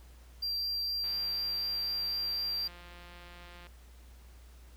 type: tone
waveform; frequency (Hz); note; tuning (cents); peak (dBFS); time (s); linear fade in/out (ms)
triangle; 4726; D8; +10; -30; 0.42-2.68; 10
type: click train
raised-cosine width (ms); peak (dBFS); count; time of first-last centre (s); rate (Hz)
0.3; -36; 461; 1.04-3.669; 175
effects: added 60 Hz sine -51 dBFS peak until 4.76 s + pink hiss -62 dBFS RMS until 4.76 s